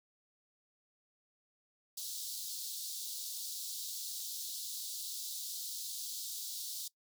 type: high-pass noise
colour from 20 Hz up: pink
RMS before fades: -42 dBFS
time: 1.97-6.88 s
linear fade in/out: 5 ms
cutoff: 3700 Hz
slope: 48 dB/octave
effects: noise-tail reverb RT60 0.1 s tail -20 dB re dry